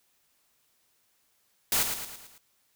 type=noise with echo; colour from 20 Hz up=white; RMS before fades=-25 dBFS; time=1.72-1.83 s; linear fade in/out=2 ms; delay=110 ms; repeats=5; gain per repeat=-6 dB; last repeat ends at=2.38 s; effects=white hiss -70 dBFS RMS until 2.75 s